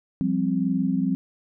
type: chord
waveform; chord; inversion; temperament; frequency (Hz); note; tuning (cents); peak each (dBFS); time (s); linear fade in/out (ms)
sine; F suspended second; none; just; 174.61 / 196.44 / 261.9; F3 / G3 / C4; 0 / +4 / +2; -26 / -25 / -24; 0.21-1.15; 0
effects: none